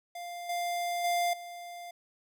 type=tone with level steps; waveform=square; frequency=698.5 Hz; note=F5; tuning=in tune; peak=-39 / -31 / -27 / -42 dBFS; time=0.15-1.91 s; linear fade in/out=5 ms; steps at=0.49 / 1.04 / 1.33 s; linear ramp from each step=5 ms; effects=none